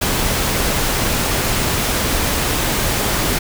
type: noise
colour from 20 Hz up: pink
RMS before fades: -18 dBFS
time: 0.01-3.39 s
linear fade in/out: 10 ms
effects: none